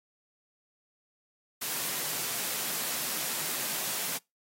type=high-pass noise; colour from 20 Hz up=white; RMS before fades=-33 dBFS; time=1.61-4.18 s; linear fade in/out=10 ms; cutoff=120 Hz; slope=48 dB/octave; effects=noise-tail reverb RT60 0.2 s tail -24 dB re dry + AAC 48 kbps